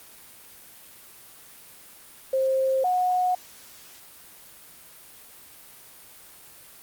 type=tone pair in turn; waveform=sine; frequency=529 / 729.7 Hz; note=C5 / F#5; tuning=+19 / -24 cents; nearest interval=tritone; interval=557 cents; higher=second; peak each=-20 dBFS; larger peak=neither; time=2.33-2.84 / 2.84-3.35 s; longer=neither; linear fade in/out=5 ms; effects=white hiss -48 dBFS RMS until 6.82 s + Opus 32 kbps